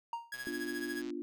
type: tone with exponential decay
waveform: triangle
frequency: 932.3 Hz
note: A#5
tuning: in tune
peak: -30 dBFS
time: 0.13-0.36 s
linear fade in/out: 2 ms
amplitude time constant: 48 ms
type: tone with tremolo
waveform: 45% pulse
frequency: 1661.2 Hz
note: G#6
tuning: in tune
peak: -37 dBFS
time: 0.32-1.02 s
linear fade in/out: 2 ms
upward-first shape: triangle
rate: 14 Hz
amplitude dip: 80%
type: click train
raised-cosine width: 0.2 ms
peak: -34 dBFS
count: 98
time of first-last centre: 0.34-1.104 s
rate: 127 Hz
type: chord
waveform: sine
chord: B diminished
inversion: none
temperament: equal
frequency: 246.9 / 293.7 / 349.2 Hz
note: B3 / D4 / F4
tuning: 0 / 0 / 0 cents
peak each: -44 / -40 / -40 dBFS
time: 0.47-1.22 s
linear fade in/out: 0 ms
effects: none